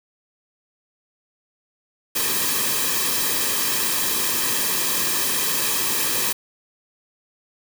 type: noise with comb filter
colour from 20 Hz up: white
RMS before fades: -22 dBFS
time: 2.15-6.33 s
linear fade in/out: 10 ms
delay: 1.4 ms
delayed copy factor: -0.65
effects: none